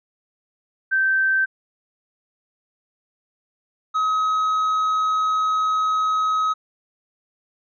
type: tone pair in turn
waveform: sine / triangle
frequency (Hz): 1554 / 1272.3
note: G6 / D#6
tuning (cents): -16 / +38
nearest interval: minor third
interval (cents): 346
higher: first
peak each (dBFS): -16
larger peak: neither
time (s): 0.91-1.46 / 3.94-6.54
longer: second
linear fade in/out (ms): 20
effects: resampled to 16000 Hz